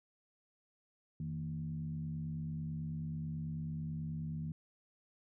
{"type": "tone with frequency modulation", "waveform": "sine", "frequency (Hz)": 158, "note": "D#3", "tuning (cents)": 27, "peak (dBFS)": -37, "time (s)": [1.2, 4.52], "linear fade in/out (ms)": 2, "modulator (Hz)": 69.2, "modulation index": 0.75, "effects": []}